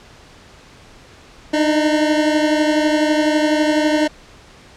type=beating tone pair; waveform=25% pulse; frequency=302.8 / 314.8 Hz; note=D#4 / D#4; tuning=-47 / +20 cents; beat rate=12 Hz; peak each=-11 / -17 dBFS; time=1.53-4.08 s; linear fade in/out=10 ms; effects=pink hiss -44 dBFS RMS until 4.76 s + low-pass 6000 Hz 12 dB/octave